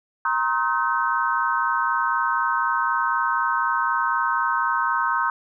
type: tone cluster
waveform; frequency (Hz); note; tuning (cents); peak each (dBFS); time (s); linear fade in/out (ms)
sine; 940 / 1064 / 1273 / 1532; A#5 / C6 / D#6 / G6; +14 / +29 / +39 / -40; -25; 0.25-5.3; 2
effects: none